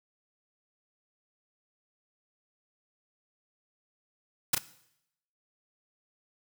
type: noise with echo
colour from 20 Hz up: white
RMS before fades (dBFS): -23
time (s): 4.53-4.55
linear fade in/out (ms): 5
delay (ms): 33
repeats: 1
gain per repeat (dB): -6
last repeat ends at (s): 4.583
effects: noise-tail reverb RT60 0.8 s tail -18 dB re dry